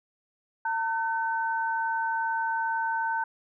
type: tone pair together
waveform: sine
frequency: 905.6 / 1523 Hz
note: A5 / F#6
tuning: +50 / +50 cents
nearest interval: major sixth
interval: 900 cents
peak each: -27 / -30 dBFS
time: 0.65-3.24 s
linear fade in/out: 5 ms
effects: none